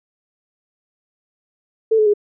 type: tone with pitch steps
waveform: sine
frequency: 443.8 / 428.7 / 414.1 Hz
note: A4 / A4 / G#4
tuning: +15 / -45 / -5 cents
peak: -11 dBFS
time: 1.91-2.138 s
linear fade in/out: 10 ms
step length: 76 ms
effects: none